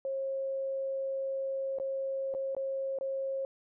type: tone with dropouts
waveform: sine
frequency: 539 Hz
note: C#5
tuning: 49 cents flat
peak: -31 dBFS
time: 0.05-3.45 s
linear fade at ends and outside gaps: 1 ms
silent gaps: 1.786-1.799 / 2.34-2.348 / 2.549-2.566 / 2.987-3.01 s
effects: none